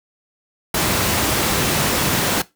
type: noise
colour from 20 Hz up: pink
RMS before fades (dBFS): -18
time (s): 0.74-2.42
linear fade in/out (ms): 5
effects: noise-tail reverb RT60 0.2 s tail -18 dB re dry + high-pass 80 Hz 12 dB/octave